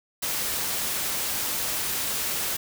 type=noise; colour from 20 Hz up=white; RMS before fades=-28 dBFS; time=0.22-2.57 s; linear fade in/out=10 ms; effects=none